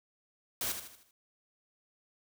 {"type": "noise with echo", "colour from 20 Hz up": "white", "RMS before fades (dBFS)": -34, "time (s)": [0.61, 0.72], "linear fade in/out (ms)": 2, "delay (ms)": 78, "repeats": 5, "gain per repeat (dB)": -7, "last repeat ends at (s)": 1.11, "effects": []}